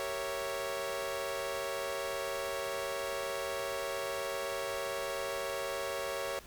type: chord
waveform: sawtooth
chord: G diminished seventh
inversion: none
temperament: equal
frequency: 392 / 466.2 / 554.4 / 659.3 Hz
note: G4 / Bb4 / Db5 / Fb5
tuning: 0 / 0 / 0 / 0 cents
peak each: -39 / -38 / -33 / -39 dBFS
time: 0-6.39 s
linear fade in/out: 0 ms
effects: pink hiss -54 dBFS RMS until 6.46 s